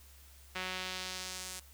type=tone with band-pass filter sweep; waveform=sawtooth; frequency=185 Hz; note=F#3; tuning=in tune; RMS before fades=-41 dBFS; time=0.55-1.6 s; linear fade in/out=10 ms; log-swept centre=2400 to 8600 Hz; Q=1.1; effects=added 68 Hz sine -56 dBFS peak until 1.73 s + white hiss -60 dBFS RMS until 1.73 s